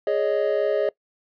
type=chord; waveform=triangle; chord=Ab suspended fourth; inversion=none; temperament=equal with one note detuned; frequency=415.3 / 558.5 / 622.3 Hz; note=Ab4 / Db5 / Eb5; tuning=0 / +13 / 0 cents; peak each=-22 dBFS; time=0.07-0.89 s; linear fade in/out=2 ms; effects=noise-tail reverb RT60 0.1 s tail -22 dB re dry + resampled to 11025 Hz